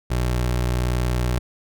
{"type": "tone", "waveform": "25% pulse", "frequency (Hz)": 61.2, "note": "B1", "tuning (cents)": -15, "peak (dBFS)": -16, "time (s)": [0.1, 1.39], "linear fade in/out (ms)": 10, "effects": []}